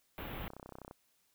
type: band-stop noise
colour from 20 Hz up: pink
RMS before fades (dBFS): -43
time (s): 0.18-0.48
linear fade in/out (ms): 0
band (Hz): 3400 to 13000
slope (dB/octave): 48
type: click train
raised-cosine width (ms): 1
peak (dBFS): -33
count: 24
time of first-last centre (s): 0.19-0.911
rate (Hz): 31.9
effects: white hiss -74 dBFS RMS until 1.34 s